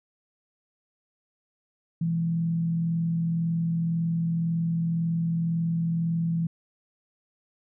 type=tone with frequency modulation; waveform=sine; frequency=166.4 Hz; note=E3; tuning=17 cents sharp; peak=-23 dBFS; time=2.01-6.47 s; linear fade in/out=5 ms; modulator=41.9 Hz; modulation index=0.28; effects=none